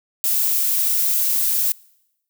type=noise; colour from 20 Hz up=violet; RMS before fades=-19 dBFS; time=0.24-1.72 s; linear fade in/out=0 ms; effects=noise-tail reverb RT60 0.9 s tail -25 dB re dry